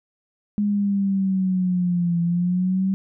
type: linear two-way sweep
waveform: sine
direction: down then up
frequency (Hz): 207.6 to 169.7 to 193.5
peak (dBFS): -18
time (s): 0.58-2.94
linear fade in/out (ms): 0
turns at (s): 2.21
effects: none